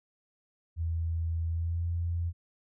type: tone with pitch glide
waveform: sine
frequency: 82.6 to 85.27 Hz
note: E2 to F2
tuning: +4 to -41 cents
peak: -28 dBFS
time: 0.76-2.33 s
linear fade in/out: 50 ms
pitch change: +55 cents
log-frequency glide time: 1.49-1.85 s
effects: none